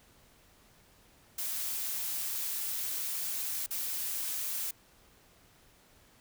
blue noise with dropouts, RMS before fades -35 dBFS, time 1.38-4.71 s, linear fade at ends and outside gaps 5 ms, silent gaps 3.663-3.707 s, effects pink hiss -62 dBFS RMS until 6.2 s

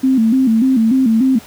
sine tone with vibrato, 242.6 Hz, B3, 31 cents flat, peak -9 dBFS, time 0.03-1.39 s, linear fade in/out 10 ms, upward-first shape square, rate 3.4 Hz, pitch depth 140 cents each way, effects pink hiss -39 dBFS RMS until 1.46 s + high-pass 80 Hz 12 dB/octave

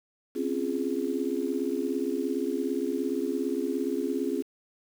sine chord, Db major seventh, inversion third, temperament just, 259.9 / 277.2 / 346.5 / 415.8 Hz, C4 / Db4 / F4 / Ab4, -11 / 0 / -14 / +2 cents, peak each -32 dBFS, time 0.35-4.43 s, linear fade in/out 20 ms, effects 8-bit

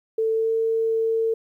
sine tone with pitch glide, 444.8 to 450.2 Hz, A4 to A4, +19 to +40 cents, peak -19 dBFS, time 0.18-1.34 s, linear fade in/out 5 ms, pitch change +21 cents, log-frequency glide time 0.33-0.51 s, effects 10-bit

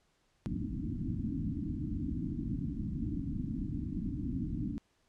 white low-pass noise, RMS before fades -36 dBFS, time 0.46-4.78 s, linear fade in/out 0 ms, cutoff 310 Hz, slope 96 dB/octave, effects pink hiss -73 dBFS RMS until 5.08 s + low-pass 8000 Hz 12 dB/octave

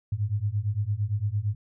sine beating tone pair, 99.2 / 108 Hz, G2 / A2, +21 / -32 cents, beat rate 8.8 Hz, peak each -28 / -27 dBFS, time 0.12-1.55 s, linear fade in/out 5 ms, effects none

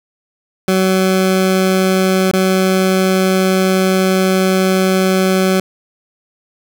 20% pulse tone with dropouts, 188.2 Hz, F#3, 30 cents sharp, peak -6 dBFS, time 0.68-5.6 s, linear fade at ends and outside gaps 2 ms, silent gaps 2.313-2.334 s, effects none

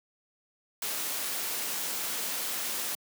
white noise, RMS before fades -33 dBFS, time 0.82-2.95 s, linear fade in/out 2 ms, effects high-pass 200 Hz 12 dB/octave

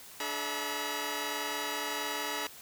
10% pulse tone cluster, 292.9 / 428.6 / 658 / 965 Hz, D4 / A4 / E5 / B5, -5 / -45 / -3 / -40 cents, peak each -32 / -30 / -33 / -28 dBFS, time 0.2-2.47 s, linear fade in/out 2 ms, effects white hiss -50 dBFS RMS until 2.61 s

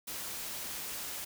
white noise, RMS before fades -40 dBFS, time 0.07-1.25 s, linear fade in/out 10 ms, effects none

